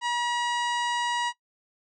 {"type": "harmonic tone", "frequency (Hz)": 960, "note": "B5", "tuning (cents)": -49, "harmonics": [1, 2, 3, 4, 5, 6, 7, 8, 9], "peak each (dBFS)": [-26, -32, -34, -39, -43, -44, -45, -45, -48], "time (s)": [0.01, 1.33], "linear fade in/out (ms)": 50, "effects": ["noise-tail reverb RT60 0.1 s tail -20 dB re dry"]}